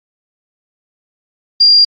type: tone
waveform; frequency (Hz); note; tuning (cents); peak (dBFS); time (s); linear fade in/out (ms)
sine; 4784; D8; +31; -4; 1.6-1.85; 10
effects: AAC 48 kbps